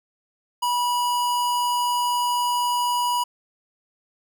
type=tone; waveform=square; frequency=974 Hz; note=B5; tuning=24 cents flat; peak=-21 dBFS; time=0.62-3.24 s; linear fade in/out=10 ms; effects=none